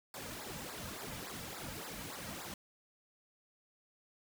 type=noise with flanger; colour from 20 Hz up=pink; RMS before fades=-45 dBFS; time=0.14-2.54 s; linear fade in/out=2 ms; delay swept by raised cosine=0.32 to 2.82 ms; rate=3.5 Hz; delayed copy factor=-1; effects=none